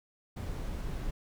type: noise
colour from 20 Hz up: brown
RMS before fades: -36 dBFS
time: 0.36-1.11 s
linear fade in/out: 10 ms
effects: none